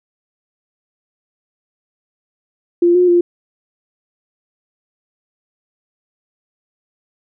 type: tone with pitch steps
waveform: sine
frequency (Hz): 346.8 / 359.2 / 348.8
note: F4 / F4 / F4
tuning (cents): -12 / +49 / -2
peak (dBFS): -8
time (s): 2.82-3.21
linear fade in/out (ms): 5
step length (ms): 130
effects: none